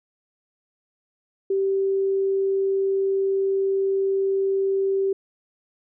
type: tone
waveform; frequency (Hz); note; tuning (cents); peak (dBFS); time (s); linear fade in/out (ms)
sine; 388.9; G4; -14; -19; 1.5-5.13; 5
effects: none